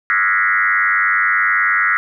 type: tone with frequency modulation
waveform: sine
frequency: 1661.2 Hz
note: G#6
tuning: in tune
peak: -12 dBFS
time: 0.1-1.97 s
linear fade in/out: 0 ms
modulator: 98.8 Hz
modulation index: 3.9
effects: none